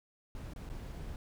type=noise with dropouts; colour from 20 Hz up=brown; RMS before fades=-43 dBFS; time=0.35-1.16 s; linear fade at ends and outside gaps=1 ms; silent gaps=0.535-0.561 / 0.691-0.699 s; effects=none